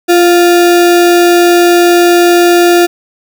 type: tone with sample-and-hold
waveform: sine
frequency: 347.6 Hz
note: F4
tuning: 8 cents flat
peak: -3 dBFS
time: 0.08-2.87 s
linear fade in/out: 20 ms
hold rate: 1050 Hz
effects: none